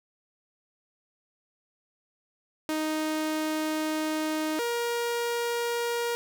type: tone pair in turn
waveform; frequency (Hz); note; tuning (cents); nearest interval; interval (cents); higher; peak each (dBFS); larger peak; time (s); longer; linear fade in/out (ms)
sawtooth; 311.1 / 472.8; D#4 / A#4; 0 / +24; perfect fifth; 724; second; -23; neither; 2.69-4.59 / 4.59-6.15; first; 0
effects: none